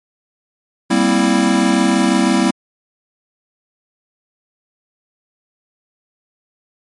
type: chord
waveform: square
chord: C dominant seventh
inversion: second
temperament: equal with one note detuned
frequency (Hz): 196 / 235.4 / 261.6 / 329.6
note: G3 / Bb3 / C4 / E4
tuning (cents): 0 / +17 / 0 / 0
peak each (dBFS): -18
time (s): 0.9-2.51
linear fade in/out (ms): 10
effects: MP3 48 kbps